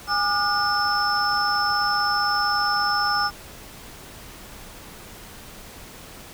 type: tone cluster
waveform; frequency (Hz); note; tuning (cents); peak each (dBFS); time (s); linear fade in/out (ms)
sine; 819 / 1202 / 1438 / 5290; G#5 / D6 / F#6 / E8; -24 / +40 / -50 / +5; -26 / -24 / -25 / -25; 0.07-3.31; 50
effects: pink hiss -42 dBFS RMS until 6.33 s